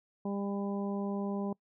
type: harmonic tone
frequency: 200 Hz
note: G3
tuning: 35 cents sharp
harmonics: 1 / 2 / 3 / 4 / 5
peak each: -33 / -39 / -43 / -45 / -47 dBFS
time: 0.25-1.53 s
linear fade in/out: 5 ms
effects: noise-tail reverb RT60 0.1 s tail -25 dB re dry